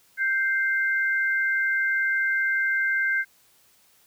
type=tone pair together; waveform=sine; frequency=1568 / 2093 Hz; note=G6 / C7; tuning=0 / 0 cents; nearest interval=perfect fourth; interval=500 cents; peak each=-22 / -27 dBFS; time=0.17-3.25 s; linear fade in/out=50 ms; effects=white hiss -60 dBFS RMS until 4.06 s